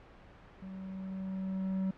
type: tone with level ramp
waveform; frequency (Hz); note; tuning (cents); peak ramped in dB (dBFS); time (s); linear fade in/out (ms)
triangle; 190; F#3; +46; -40 to -27; 0.62-1.91; 5
effects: pink hiss -55 dBFS RMS until 1.97 s + low-pass 2000 Hz 12 dB/octave